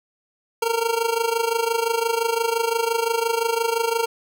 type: tone with amplitude modulation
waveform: 25% pulse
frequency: 460 Hz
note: A#4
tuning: 23 cents flat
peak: -13 dBFS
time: 0.62-4.06 s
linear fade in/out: 5 ms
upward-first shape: sine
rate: 25.8 Hz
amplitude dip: 75%
effects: none